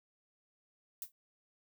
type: noise with exponential decay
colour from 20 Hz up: violet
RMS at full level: -37 dBFS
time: 1.02-1.12 s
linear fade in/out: 1 ms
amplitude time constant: 20 ms
effects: none